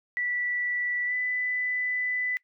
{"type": "tone with pitch glide", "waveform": "sine", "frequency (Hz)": [1961, 1995.3], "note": ["B6", "B6"], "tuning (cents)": [-13, 17], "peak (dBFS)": -26, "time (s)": [0.17, 2.37], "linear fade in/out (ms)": 0, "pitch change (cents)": 30, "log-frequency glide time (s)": [1.06, 1.14], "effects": ["noise-tail reverb RT60 0.1 s tail -21 dB re dry"]}